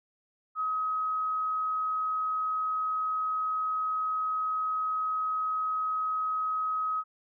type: tone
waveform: sine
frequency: 1269 Hz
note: D#6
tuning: 34 cents sharp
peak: -27 dBFS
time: 0.55-7.04 s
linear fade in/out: 50 ms
effects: none